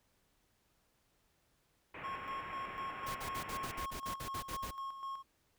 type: low-pass noise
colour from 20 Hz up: white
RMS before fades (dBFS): -48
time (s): 1.94-3.86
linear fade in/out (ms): 5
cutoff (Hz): 2600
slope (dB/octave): 48
type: tone with tremolo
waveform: triangle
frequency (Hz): 1085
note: C#6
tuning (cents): -37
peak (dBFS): -37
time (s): 2.03-5.23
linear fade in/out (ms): 20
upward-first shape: square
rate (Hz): 4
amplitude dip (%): 55
type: noise bursts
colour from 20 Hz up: pink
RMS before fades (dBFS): -44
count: 12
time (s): 3.06-4.712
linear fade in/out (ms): 10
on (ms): 90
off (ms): 52
effects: pink hiss -75 dBFS RMS until 5.58 s